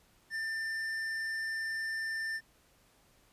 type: tone with tanh clipping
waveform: sine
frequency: 1789 Hz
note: A6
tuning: 28 cents sharp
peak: -35 dBFS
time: 0.3-2.41 s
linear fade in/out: 50 ms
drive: 10 dB
effects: pink hiss -66 dBFS RMS until 3.32 s + resampled to 32000 Hz